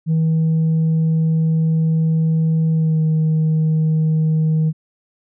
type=tone with pitch glide; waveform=sine; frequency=160.6 to 157.48 Hz; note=E3 to D#3; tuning=-45 to +21 cents; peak=-11 dBFS; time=0.06-4.73 s; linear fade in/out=50 ms; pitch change=-34 cents; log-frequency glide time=2.72-3.01 s; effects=tanh soft clip ceiling -12 dBFS